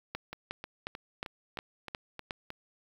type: two click trains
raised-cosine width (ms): 0.3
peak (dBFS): -24 / -19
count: 8 / 7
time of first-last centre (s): 0.33-2.504 / 0.15-2.308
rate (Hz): 3.22 / 2.78
effects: 8-bit